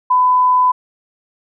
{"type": "tone", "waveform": "sine", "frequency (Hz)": 1003, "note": "B5", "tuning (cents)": 26, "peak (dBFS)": -9, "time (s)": [0.1, 0.72], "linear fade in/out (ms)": 10, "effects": []}